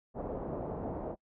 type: low-pass noise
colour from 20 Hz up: white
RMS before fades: -38 dBFS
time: 0.14-1.16 s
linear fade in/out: 50 ms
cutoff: 710 Hz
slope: 24 dB/octave
effects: noise-tail reverb RT60 0.1 s tail -26 dB re dry